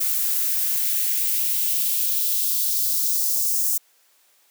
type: noise with high-pass filter sweep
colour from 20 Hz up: violet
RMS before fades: -22 dBFS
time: 0-3.78 s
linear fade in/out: 10 ms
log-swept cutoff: 1200 to 6500 Hz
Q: 1.7
effects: white hiss -60 dBFS RMS until 4.5 s + high-pass 400 Hz 12 dB/octave